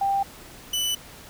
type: tone pair in turn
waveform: sine / sawtooth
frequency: 790 / 2983 Hz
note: G5 / F#7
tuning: +13 / +13 cents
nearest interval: octave + major seventh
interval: 2300 cents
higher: second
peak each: -20 dBFS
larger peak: neither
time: 0.01-0.23 / 0.73-0.95 s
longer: neither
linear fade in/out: 5 ms
effects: pink hiss -45 dBFS RMS until 1.29 s